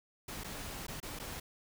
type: noise with dropouts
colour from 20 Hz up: pink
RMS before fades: -43 dBFS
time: 0.28-1.4 s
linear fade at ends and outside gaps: 5 ms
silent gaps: 0.437-0.443 / 0.868-0.881 / 1.002-1.028 / 1.19-1.197 s
effects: none